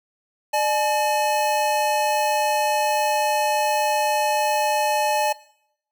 square tone pair together, 600 / 852.7 Hz, D5 / G#5, +37 / +45 cents, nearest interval tritone, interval 608 cents, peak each -24 / -21 dBFS, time 0.53-5.33 s, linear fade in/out 10 ms, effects noise-tail reverb RT60 0.7 s tail -20 dB re dry

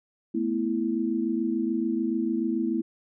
sine chord, A suspended second, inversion none, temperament equal, 220 / 246.9 / 329.6 Hz, A3 / B3 / E4, 0 / 0 / 0 cents, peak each -29 / -29 / -27 dBFS, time 0.34-2.82 s, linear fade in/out 10 ms, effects none

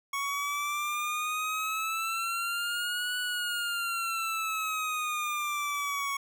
25% pulse exponential two-way sweep, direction up then down, 1108.7 to 1478 to 1108.7 Hz, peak -26 dBFS, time 0.13-6.17 s, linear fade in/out 5 ms, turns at 3.18 s, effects none

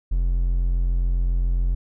triangle tone, 43.65 Hz, F1, in tune, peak -16 dBFS, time 0.11-1.75 s, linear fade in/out 10 ms, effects none

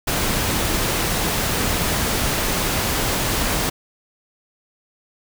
pink noise, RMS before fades -21 dBFS, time 0.07-3.7 s, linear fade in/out 10 ms, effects none

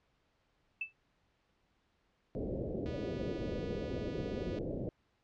sine tone with exponential decay, 2637 Hz, E7, in tune, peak -30 dBFS, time 0.81-0.93 s, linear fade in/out 5 ms, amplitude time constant 24 ms
white low-pass noise, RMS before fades -38 dBFS, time 2.35-4.89 s, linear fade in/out 0 ms, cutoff 560 Hz, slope 48 dB/octave
click train, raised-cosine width 0.2 ms, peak -35 dBFS, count 424, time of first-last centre 2.86-4.587 s, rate 245 Hz
effects pink hiss -75 dBFS RMS until 5.23 s + low-pass 4000 Hz 12 dB/octave

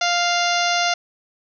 harmonic tone, 698.5 Hz, F5, in tune, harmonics 1 / 2 / 3 / 4 / 5 / 6 / 7 / 8 / 9, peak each -21 / -24 / -26 / -27 / -28 / -29 / -29 / -30 / -31 dBFS, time 0.01-0.94 s, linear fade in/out 5 ms, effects none

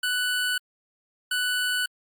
25% pulse tone pair in turn, 1487 / 1487 Hz, F#6 / F#6, +8 / +8 cents, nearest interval unison, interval 0 cents, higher neither, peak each -20 dBFS, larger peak neither, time 0.03-0.58 / 1.31-1.86 s, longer neither, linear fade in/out 5 ms, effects Opus 48 kbps

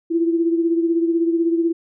sine beating tone pair, 332.8 / 348.8 Hz, E4 / F4, +17 / -2 cents, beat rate 16 Hz, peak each -16 / -24 dBFS, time 0.1-1.73 s, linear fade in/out 20 ms, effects none

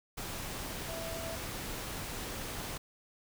sine tone in noise, 659.3 Hz, E5, in tune, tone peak -41 dBFS, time 0.88-1.36 s, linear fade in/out 10 ms, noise pink, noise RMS -40 dBFS, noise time 0.17-2.78 s, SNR -4 dB, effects none

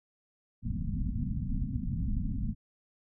pink low-pass noise, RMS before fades -32 dBFS, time 0.62-2.55 s, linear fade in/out 50 ms, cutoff 260 Hz, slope 96 dB/octave, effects none

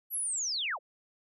sine linear sweep, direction down, 11990 to 436.2 Hz, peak -30 dBFS, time 0.1-0.79 s, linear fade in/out 50 ms, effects none

